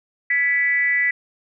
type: tone with frequency modulation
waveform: sine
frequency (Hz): 1975.5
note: B6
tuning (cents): 0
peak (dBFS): -16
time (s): 0.3-1.11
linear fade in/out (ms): 5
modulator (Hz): 294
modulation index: 0.5
effects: none